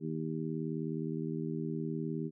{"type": "harmonic tone", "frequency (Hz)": 79.4, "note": "D#2", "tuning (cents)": 36, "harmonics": [2, 3, 4, 5], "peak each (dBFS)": [-37, -39, -40, -41], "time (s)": [0, 2.31], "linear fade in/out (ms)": 50, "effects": []}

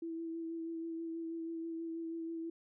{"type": "tone with vibrato", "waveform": "sine", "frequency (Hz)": 329.6, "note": "E4", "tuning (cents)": 0, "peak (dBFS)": -38, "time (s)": [0.02, 2.5], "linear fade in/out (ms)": 5, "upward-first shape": "sine", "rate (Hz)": 6.2, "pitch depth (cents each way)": 18, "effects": []}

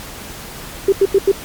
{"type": "tone bursts", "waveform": "sine", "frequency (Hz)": 392, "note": "G4", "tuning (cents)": 0, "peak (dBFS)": -7, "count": 4, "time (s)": [0.88, 1.317], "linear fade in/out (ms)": 5, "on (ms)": 44, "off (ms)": 87, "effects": ["pink hiss -32 dBFS RMS until 1.44 s", "MP3 96 kbps"]}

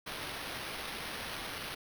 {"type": "noise with sample-and-hold", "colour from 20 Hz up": "blue", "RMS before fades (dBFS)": -41, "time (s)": [0.06, 1.75], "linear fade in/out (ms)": 10, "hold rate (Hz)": 7350, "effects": []}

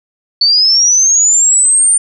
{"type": "linear sweep", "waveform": "sine", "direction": "up", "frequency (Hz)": [4441, 9050], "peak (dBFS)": -6, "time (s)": [0.41, 1.98], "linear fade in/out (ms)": 5, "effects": []}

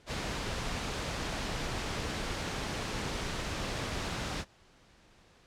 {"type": "noise", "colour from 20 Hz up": "pink", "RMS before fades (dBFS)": -35, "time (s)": [0.06, 4.45], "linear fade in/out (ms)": 50, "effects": ["pink hiss -61 dBFS RMS until 5.46 s", "low-pass 6000 Hz 12 dB/octave"]}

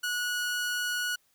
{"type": "tone", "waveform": "sawtooth", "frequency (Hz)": 1462, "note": "F#6", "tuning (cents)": -21, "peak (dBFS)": -25, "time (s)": [0.03, 1.16], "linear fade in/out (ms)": 10, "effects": ["white hiss -69 dBFS RMS until 1.34 s"]}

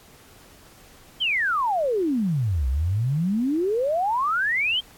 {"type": "exponential two-way sweep", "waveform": "sine", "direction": "down then up", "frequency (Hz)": [3239, 61.74, 3239], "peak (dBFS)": -20, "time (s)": [1.2, 4.81], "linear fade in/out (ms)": 20, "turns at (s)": 2.68, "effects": ["pink hiss -51 dBFS RMS until 4.97 s", "AAC 64 kbps"]}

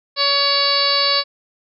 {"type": "harmonic tone", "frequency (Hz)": 563, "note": "C#5", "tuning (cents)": 27, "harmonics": [1, 2, 3, 4, 5, 6, 7, 8, 9], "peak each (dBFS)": [-24, -22, -28, -26, -27, -29, -21, -18, -26], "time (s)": [0.16, 1.24], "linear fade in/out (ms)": 50, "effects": []}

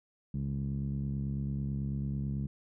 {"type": "tone with low-pass filter", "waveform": "10% pulse", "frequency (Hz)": 69.1, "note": "C#2", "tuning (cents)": -5, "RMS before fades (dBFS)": -34, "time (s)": [0.34, 2.47], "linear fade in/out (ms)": 5, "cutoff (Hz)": 170, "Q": 3.3, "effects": []}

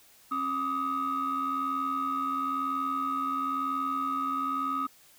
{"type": "tone cluster", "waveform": "sine", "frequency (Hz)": [270.9, 1178, 1259], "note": ["C#4", "D6", "D#6"], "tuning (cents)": [-40, 5, 20], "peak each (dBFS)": [-34, -33, -28], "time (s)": [0.31, 4.87], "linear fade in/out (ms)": 10, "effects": ["tanh soft clip ceiling -23 dBFS", "white hiss -58 dBFS RMS until 5.18 s"]}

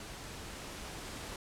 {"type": "noise with level ramp", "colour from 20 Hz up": "pink", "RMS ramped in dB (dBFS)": [-46, -43], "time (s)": [0, 1.36], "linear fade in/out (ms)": 2, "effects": ["low-pass 10000 Hz 12 dB/octave"]}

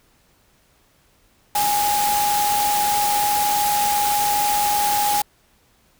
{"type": "tone in noise", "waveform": "sine", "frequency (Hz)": 826, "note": "G#5", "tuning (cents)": -10, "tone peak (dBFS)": -18, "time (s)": [1.55, 5.22], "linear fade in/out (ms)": 5, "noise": "white", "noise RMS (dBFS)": -24, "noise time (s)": [1.55, 5.22], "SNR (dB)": 3, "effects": ["pink hiss -59 dBFS RMS until 5.99 s"]}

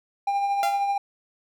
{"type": "tone with tremolo", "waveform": "triangle", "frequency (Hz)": 800, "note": "G5", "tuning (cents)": 35, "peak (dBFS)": -18, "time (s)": [0.27, 0.98], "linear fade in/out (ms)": 5, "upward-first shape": "triangle", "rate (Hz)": 13, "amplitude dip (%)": 40}
{"type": "tone with exponential decay", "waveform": "sawtooth", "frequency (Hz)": 689, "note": "F5", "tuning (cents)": -24, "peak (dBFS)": -18, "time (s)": [0.63, 0.89], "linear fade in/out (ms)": 1, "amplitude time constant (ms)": 55}
{"effects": []}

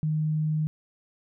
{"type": "tone", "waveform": "sine", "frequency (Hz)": 154.6, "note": "D#3", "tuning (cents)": -11, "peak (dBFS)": -23, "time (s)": [0.03, 0.67], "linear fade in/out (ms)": 0, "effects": []}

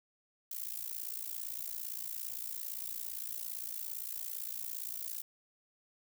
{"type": "noise with amplitude modulation", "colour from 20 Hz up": "violet", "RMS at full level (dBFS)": -37, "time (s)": [0.51, 5.22], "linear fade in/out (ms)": 5, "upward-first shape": "sine", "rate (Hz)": 57.6, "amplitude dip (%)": 90, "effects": []}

